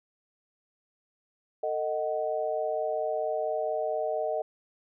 sine chord, D# diminished, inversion second, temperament just, 448 / 622.3 / 746.7 Hz, A4 / D#5 / F#5, +31 / 0 / +16 cents, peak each -33 / -29 / -34 dBFS, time 1.63-4.42 s, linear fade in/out 5 ms, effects none

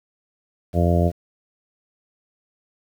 harmonic tone, 86.1 Hz, F2, 24 cents flat, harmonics 1 / 2 / 3 / 4 / 5 / 6 / 7 / 8, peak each -18 / -21 / -28 / -27 / -28 / -30 / -25 / -27 dBFS, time 0.73-1.12 s, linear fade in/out 50 ms, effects 8-bit

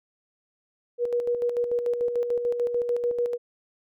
sine tone with tremolo, 481.4 Hz, B4, 44 cents flat, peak -21 dBFS, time 0.98-3.38 s, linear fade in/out 50 ms, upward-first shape square, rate 6.8 Hz, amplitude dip 50%, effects none

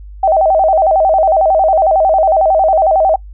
sine tone with vibrato, 699 Hz, F5, 1 cent sharp, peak -7 dBFS, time 0.23-3.16 s, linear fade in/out 5 ms, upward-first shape square, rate 11 Hz, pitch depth 170 cents each way, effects noise-tail reverb RT60 0.1 s tail -25 dB re dry + added 50 Hz sine -29 dBFS peak until 3.33 s

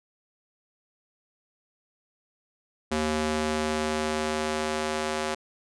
square tone with high-pass filter sweep, 77.2 Hz, D#2, 13 cents flat, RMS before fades -28 dBFS, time 2.91-5.35 s, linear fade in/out 10 ms, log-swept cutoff 230 to 440 Hz, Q 0.84, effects resampled to 22050 Hz

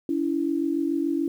sine tone pair together, 284.9 / 331.9 Hz, C#4 / E4, +48 / +12 cents, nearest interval minor third, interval 264 cents, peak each -25 dBFS, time 0.09-1.28 s, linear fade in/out 2 ms, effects 9-bit

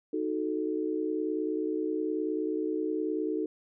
sine chord, D# diminished, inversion none, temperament equal, 311.1 / 370 / 440 Hz, D#4 / F#4 / A4, 0 / 0 / 0 cents, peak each -31 / -34 / -33 dBFS, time 0.13-3.46 s, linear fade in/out 5 ms, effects none

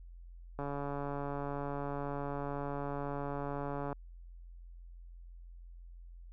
click train, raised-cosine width 1 ms, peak -25 dBFS, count 475, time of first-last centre 0.59-3.928 s, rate 142 Hz, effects added 43 Hz sine -48 dBFS peak until 6.32 s

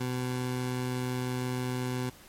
20% pulse tone, 126 Hz, B2, 35 cents sharp, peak -25 dBFS, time 0-2.1 s, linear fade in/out 10 ms, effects pink hiss -53 dBFS RMS until 2.28 s + MP3 64 kbps

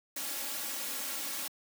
white noise with comb filter, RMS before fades -37 dBFS, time 0.16-1.48 s, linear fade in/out 5 ms, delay 3.6 ms, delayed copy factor +0.95, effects high-pass 200 Hz 12 dB/octave

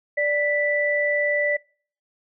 sine tone pair together, 587.3 / 1975.5 Hz, D5 / B6, 0 / 0 cents, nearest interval octave + major sixth, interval 2100 cents, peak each -22 dBFS, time 0.17-1.57 s, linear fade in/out 10 ms, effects noise-tail reverb RT60 0.5 s tail -26 dB re dry

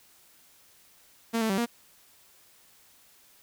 sawtooth tone with pitch steps, 228.8 / 221.6 / 193.5 / 236.1 Hz, A#3 / A3 / G3 / A#3, -32 / +13 / -22 / +22 cents, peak -21 dBFS, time 1.33-1.662 s, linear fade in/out 20 ms, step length 83 ms, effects white hiss -59 dBFS RMS until 3.42 s

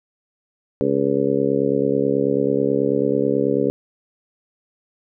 harmonic tone, 69.2 Hz, C#2, 2 cents flat, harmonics 2 / 3 / 4 / 5 / 6 / 7 / 8, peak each -29 / -26 / -22 / -30 / -21 / -22 / -28 dBFS, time 0.81-3.7 s, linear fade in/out 0 ms, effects none

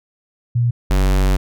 sine / square tone pair in turn, 119.5 / 47.42 Hz, A#2 / F#1, +43 / +43 cents, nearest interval octave + major third, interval 1600 cents, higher first, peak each -13 dBFS, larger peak neither, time 0.55-0.71 / 0.9-1.37 s, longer second, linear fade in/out 10 ms, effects none

